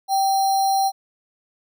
sine tone with sample-and-hold, 778 Hz, G5, 13 cents flat, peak -16 dBFS, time 0.08-0.92 s, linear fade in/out 50 ms, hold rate 4900 Hz, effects none

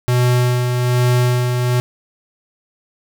square tone with tremolo, 123.7 Hz, B2, 3 cents sharp, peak -12 dBFS, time 0.08-1.8 s, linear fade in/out 0 ms, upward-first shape sine, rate 1.2 Hz, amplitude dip 40%, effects none

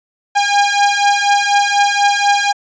sawtooth beating tone pair, 809 / 813.1 Hz, G#5 / G#5, -46 / -37 cents, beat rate 4.1 Hz, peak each -10 dBFS, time 0.35-2.53 s, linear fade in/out 20 ms, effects resampled to 16000 Hz

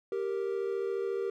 triangle tone pair together, 392 / 466.2 Hz, G4 / A#4, 0 / 0 cents, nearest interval minor third, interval 300 cents, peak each -30 / -32 dBFS, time 0.12-1.3 s, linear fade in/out 2 ms, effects none

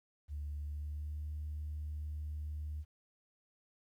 sine tone with pitch glide, 73.42 to 75.57 Hz, D2 to D#2, 0 to -50 cents, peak -37 dBFS, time 0.28-2.85 s, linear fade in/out 50 ms, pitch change +50 cents, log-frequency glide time 0.56-1.28 s, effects tanh soft clip ceiling -34 dBFS + 12-bit

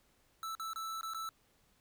square tone with dropouts, 1318.5 Hz, E6, in tune, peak -39 dBFS, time 0.43-1.29 s, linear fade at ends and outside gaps 1 ms, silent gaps 0.551-0.597 / 0.733-0.759 / 1.011-1.031 / 1.136-1.146 s, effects pink hiss -71 dBFS RMS until 1.8 s

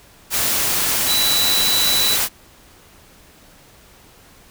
sine tone in noise, 3951 Hz, B7, in tune, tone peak -17 dBFS, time 1.06-2.18 s, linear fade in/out 50 ms, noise white, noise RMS -19 dBFS, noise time 0.3-2.29 s, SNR -1 dB, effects pink hiss -48 dBFS RMS until 4.5 s

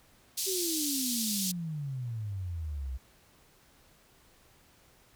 pink band-pass noise, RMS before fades -33 dBFS, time 0.37-1.52 s, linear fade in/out 10 ms, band 4000 to 15000 Hz, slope 24 dB/octave
sine exponential sweep, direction down, 391.8 to 61.74 Hz, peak -33 dBFS, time 0.46-2.98 s, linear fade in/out 20 ms
effects pink hiss -62 dBFS RMS until 5.15 s

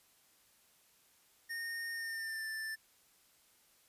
square tone with pitch glide, 1840 to 1768.1 Hz, A#6 to A6, -23 to +8 cents, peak -39 dBFS, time 1.49-2.76 s, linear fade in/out 20 ms, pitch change -69 cents, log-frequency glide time 1.92-2.47 s, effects white hiss -68 dBFS RMS until 3.88 s + resampled to 32000 Hz

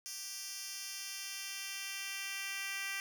10% pulse tone with high-pass filter sweep, 392 Hz, G4, in tune, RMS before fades -42 dBFS, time 0.06-3 s, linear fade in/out 0 ms, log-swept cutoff 5300 to 2200 Hz, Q 1.4, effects none

